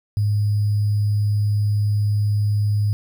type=tone with sample-and-hold; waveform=sine; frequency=103.83 Hz; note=G#2; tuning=in tune; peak=-16 dBFS; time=0.17-2.93 s; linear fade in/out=0 ms; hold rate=4900 Hz; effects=none